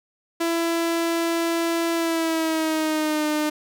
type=tone with pitch glide; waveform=sawtooth; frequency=334.4 to 303.1 Hz; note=E4 to D#4; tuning=+25 to -45 cents; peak=-17 dBFS; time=0.4-3.5 s; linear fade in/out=10 ms; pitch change=-170 cents; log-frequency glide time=1.94-3.26 s; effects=none